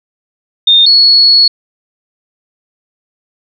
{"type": "tone pair in turn", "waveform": "sine", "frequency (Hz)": [3648, 4370], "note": ["A#7", "C#8"], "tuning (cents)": [-38, -26], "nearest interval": "minor third", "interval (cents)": 312, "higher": "second", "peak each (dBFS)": -3, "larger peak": "neither", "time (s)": [[0.67, 0.86], [0.86, 1.48]], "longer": "second", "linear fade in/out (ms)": 5, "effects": []}